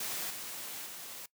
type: noise with level steps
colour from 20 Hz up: white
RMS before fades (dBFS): -37 / -42 / -45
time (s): 0-1.26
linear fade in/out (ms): 5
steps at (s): 0.3 / 0.86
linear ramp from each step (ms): 5
effects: noise-tail reverb RT60 0.1 s tail -20 dB re dry + high-pass 150 Hz 12 dB/octave